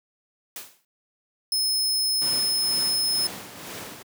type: noise with exponential decay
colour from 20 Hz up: white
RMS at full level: -33 dBFS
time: 0.56-0.85 s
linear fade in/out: 2 ms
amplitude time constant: 61 ms
type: tone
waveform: sawtooth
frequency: 5190 Hz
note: E8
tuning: 28 cents flat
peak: -19 dBFS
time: 1.52-3.27 s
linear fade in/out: 2 ms
type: noise with tremolo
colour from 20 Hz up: pink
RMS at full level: -35 dBFS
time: 2.21-4.03 s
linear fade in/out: 10 ms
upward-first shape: sine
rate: 2.1 Hz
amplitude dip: 55%
effects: high-pass 150 Hz 12 dB/octave